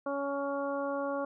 harmonic tone, 280 Hz, C#4, 18 cents sharp, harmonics 1 / 2 / 3 / 4 / 5, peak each -37 / -33 / -41 / -39 / -43 dBFS, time 0.06-1.25 s, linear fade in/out 5 ms, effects none

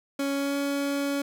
30% pulse tone with pitch glide, 278.2 to 281.4 Hz, C#4 to C#4, +6 to +26 cents, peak -23 dBFS, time 0.19-1.22 s, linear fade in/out 5 ms, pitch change +20 cents, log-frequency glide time 0.33-0.57 s, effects none

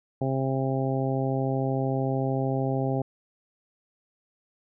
harmonic tone, 133.3 Hz, C3, 33 cents sharp, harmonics 1 / 2 / 3 / 4 / 5 / 6, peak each -27 / -30 / -32 / -33 / -34 / -35 dBFS, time 0.21-3.02 s, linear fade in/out 5 ms, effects none

